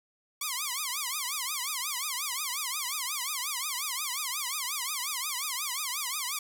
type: tone with vibrato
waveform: 5% pulse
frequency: 1100 Hz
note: C#6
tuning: 14 cents flat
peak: -19 dBFS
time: 0.41-6.39 s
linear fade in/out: 5 ms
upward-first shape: triangle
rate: 5.6 Hz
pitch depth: 250 cents each way
effects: none